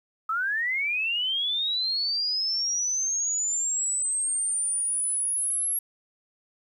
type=linear sweep; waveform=sine; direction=up; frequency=1268 to 11300 Hz; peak=-24 dBFS; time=0.29-5.79 s; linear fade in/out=5 ms; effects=10-bit